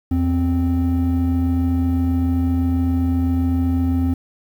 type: tone pair together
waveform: triangle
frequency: 82.58 / 261.6 Hz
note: E2 / C4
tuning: +4 / 0 cents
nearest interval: octave + minor sixth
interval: 1996 cents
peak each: -16 / -16 dBFS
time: 0.11-4.14 s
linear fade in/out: 5 ms
effects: tanh soft clip ceiling -7 dBFS + 8-bit